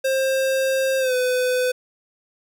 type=tone with pitch glide; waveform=square; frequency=531 to 503.2 Hz; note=C5 to B4; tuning=+25 to +32 cents; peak=-19 dBFS; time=0.04-1.72 s; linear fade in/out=10 ms; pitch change=-93 cents; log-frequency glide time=0.99-1.14 s; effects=none